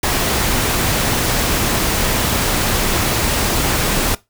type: noise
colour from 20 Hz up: pink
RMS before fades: -17 dBFS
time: 0.03-4.15 s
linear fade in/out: 5 ms
effects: noise-tail reverb RT60 0.2 s tail -19 dB re dry